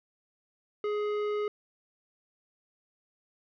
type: tone with tanh clipping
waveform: triangle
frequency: 418.1 Hz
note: G#4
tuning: 12 cents sharp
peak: -30 dBFS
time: 0.84-1.48 s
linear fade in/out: 2 ms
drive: 17 dB
effects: none